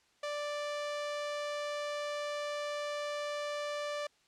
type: tone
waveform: sawtooth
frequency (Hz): 587.3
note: D5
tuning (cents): 0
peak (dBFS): -31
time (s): 0.23-4.07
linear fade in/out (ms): 5
effects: white hiss -69 dBFS RMS until 4.27 s + low-pass 6000 Hz 12 dB/octave